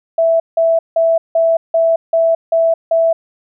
sine tone bursts, 659.3 Hz, E5, in tune, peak -9 dBFS, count 8, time 0.18-3.13 s, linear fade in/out 5 ms, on 220 ms, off 170 ms, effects none

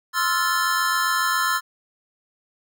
square chord, F major seventh, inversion second, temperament just, 1047.7 / 1309.6 / 1396.9 / 1746.1 Hz, C6 / E6 / F6 / A6, +2 / -12 / 0 / -14 cents, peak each -26 dBFS, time 0.13-1.61 s, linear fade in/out 50 ms, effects none

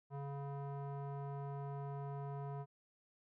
square tone with low-pass filter, 140.4 Hz, C#3, 22 cents sharp, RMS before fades -44 dBFS, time 0.1-2.66 s, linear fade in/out 50 ms, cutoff 940 Hz, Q 2.2, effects none

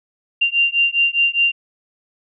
sine beating tone pair, 2777 / 2781.9 Hz, F7 / F7, -10 / -7 cents, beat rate 4.9 Hz, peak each -17 dBFS, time 0.41-1.52 s, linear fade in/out 10 ms, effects none

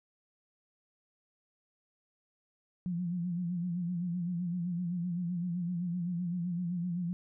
sine tone with vibrato, 175.3 Hz, F3, 7 cents sharp, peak -31 dBFS, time 2.86-7.13 s, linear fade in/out 0 ms, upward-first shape sine, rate 7.8 Hz, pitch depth 69 cents each way, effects none

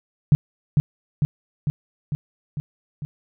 sine tone with echo, 146.83 Hz, D3, in tune, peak -9 dBFS, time 0.32-0.35 s, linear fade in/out 0 ms, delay 450 ms, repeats 6, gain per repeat -3 dB, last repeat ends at 3.05 s, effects none

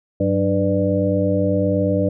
harmonic tone with a mistuned harmonic, 98.8 Hz, G2, 14 cents sharp, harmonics 1 / 2 / 3 / 5 / 6, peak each -22 / -22 / -22 / -22 / -22 dBFS, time 0.2-2.09 s, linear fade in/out 5 ms, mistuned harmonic 2, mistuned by -97 cents, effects none

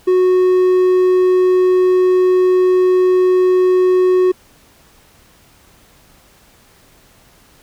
triangle tone, 367.5 Hz, F#4, 12 cents flat, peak -7 dBFS, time 0.07-4.32 s, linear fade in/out 10 ms, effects pink hiss -49 dBFS RMS until 7.62 s

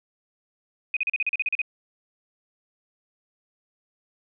sine tone bursts, 2500 Hz, D#7, 8 cents sharp, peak -21 dBFS, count 11, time 0.94-1.617 s, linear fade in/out 2 ms, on 27 ms, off 38 ms, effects none

